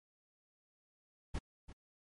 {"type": "noise with echo", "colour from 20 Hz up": "brown", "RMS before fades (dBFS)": -36, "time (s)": [1.34, 1.39], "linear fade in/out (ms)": 10, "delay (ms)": 340, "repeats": 1, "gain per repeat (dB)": -14, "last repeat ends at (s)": 1.73, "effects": ["MP3 48 kbps"]}